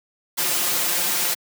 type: noise with comb filter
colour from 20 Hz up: white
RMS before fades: -22 dBFS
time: 0.37-1.35 s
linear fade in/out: 20 ms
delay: 5.7 ms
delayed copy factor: +0.9
effects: high-pass 200 Hz 12 dB/octave